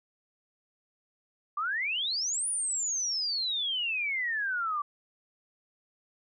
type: exponential two-way sweep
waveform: sine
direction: up then down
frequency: 1149 to 9850 to 1149 Hz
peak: -28 dBFS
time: 1.57-4.82 s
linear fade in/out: 5 ms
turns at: 2.48 s
effects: none